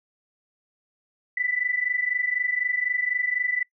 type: tone pair together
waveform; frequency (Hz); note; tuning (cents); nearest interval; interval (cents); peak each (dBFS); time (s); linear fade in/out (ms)
sine; 1969 / 1993; B6 / B6; -6 / +15; unison; 21; -27 / -25; 1.37-3.63; 5
effects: noise-tail reverb RT60 0.1 s tail -22 dB re dry